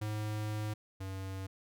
square tone pair in turn, 106.7 / 95.72 Hz, G#2 / G2, +47 / -41 cents, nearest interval major second, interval 188 cents, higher first, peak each -35 / -39 dBFS, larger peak first, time 0.01-0.74 / 1-1.47 s, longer first, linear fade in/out 10 ms, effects none

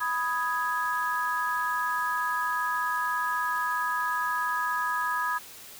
sine chord, G# minor, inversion first, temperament equal with one note detuned, 987.8 / 1251 / 1661.2 Hz, B5 / D#6 / G#6, 0 / +9 / 0 cents, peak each -30 dBFS, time 0-5.39 s, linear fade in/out 20 ms, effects white hiss -46 dBFS RMS until 5.79 s

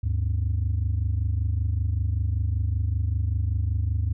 sine tone pair together, 75.29 / 100.5 Hz, D2 / G2, +44 / +44 cents, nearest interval perfect fourth, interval 500 cents, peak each -23 dBFS, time 0.03-4.13 s, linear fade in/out 10 ms, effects tanh soft clip ceiling -18 dBFS

